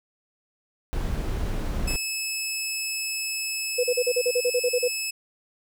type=noise; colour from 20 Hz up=brown; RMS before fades=-27 dBFS; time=0.93-1.96 s; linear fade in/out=0 ms
type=tone; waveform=15% pulse; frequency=2600 Hz; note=E7; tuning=24 cents flat; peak=-20 dBFS; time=1.87-5.11 s; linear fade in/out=10 ms
type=tone bursts; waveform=sine; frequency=493.9 Hz; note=B4; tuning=in tune; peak=-19 dBFS; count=12; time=3.78-4.882 s; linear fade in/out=10 ms; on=57 ms; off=38 ms
effects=none